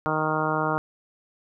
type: harmonic tone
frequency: 155.56 Hz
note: D#3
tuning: in tune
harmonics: 1 / 2 / 3 / 4 / 5 / 6 / 7 / 8 / 9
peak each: -31 / -31 / -31 / -31 / -31 / -31 / -31 / -31 / -31 dBFS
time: 0.06-0.78 s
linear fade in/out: 0 ms
effects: none